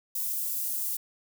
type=high-pass noise; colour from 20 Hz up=white; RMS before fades=-31 dBFS; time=0.15-0.97 s; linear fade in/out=5 ms; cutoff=11000 Hz; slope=12 dB/octave; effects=none